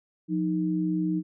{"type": "tone pair together", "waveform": "sine", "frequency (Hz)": [177.4, 311.9], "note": ["F3", "D#4"], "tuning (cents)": [27, 4], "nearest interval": "minor seventh", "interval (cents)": 977, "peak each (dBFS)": [-27, -26], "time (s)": [0.28, 1.23], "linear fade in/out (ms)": 50, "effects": []}